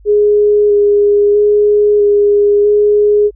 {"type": "tone with vibrato", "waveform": "sine", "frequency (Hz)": 413, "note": "G#4", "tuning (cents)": -10, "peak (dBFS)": -6, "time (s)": [0.05, 3.31], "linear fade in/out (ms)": 50, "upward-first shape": "square", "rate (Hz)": 0.77, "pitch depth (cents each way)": 12, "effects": ["added 50 Hz sine -38 dBFS peak until 3.35 s"]}